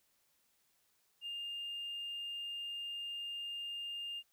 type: tone with hard clipping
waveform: sine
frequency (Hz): 2812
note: F7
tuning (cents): +11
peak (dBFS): -40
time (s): 1.21-4.23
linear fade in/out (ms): 50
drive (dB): 1
effects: white hiss -75 dBFS RMS until 4.32 s